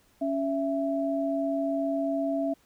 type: tone pair together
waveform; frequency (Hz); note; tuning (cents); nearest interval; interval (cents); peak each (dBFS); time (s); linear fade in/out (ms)
sine; 278.7 / 664; C#4 / E5; +9 / +12; octave + minor third; 1503; -28; 0.21-2.54; 10
effects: pink hiss -64 dBFS RMS until 2.65 s